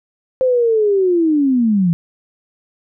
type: linear sweep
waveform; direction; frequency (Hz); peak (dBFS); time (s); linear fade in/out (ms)
sine; down; 523.3 to 162.7; -11; 0.41-1.93; 0
effects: none